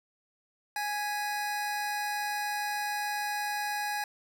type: tone pair together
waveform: 25% pulse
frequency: 830.6 / 1970.3 Hz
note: G#5 / B6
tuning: 0 / -5 cents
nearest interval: octave + minor third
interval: 1495 cents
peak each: -27 / -39 dBFS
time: 0.76-4.04 s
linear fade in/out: 2 ms
effects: none